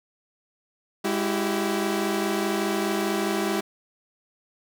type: tone cluster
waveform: sawtooth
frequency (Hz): 204.2 / 330.2 / 383.5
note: G#3 / E4 / G4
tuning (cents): -29 / +3 / -38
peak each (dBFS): -24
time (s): 1.04-3.61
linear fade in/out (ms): 10
effects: none